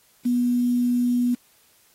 sine tone with quantisation, 244.1 Hz, B3, 20 cents flat, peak -18 dBFS, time 0.25-1.35 s, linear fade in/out 10 ms, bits 7, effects white hiss -59 dBFS RMS until 1.94 s + AAC 48 kbps

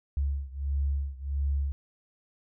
sine beating tone pair, 69.3 / 70.8 Hz, C#2 / C#2, 0 / +37 cents, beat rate 1.5 Hz, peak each -29 / -31 dBFS, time 0.17-1.72 s, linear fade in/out 0 ms, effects none

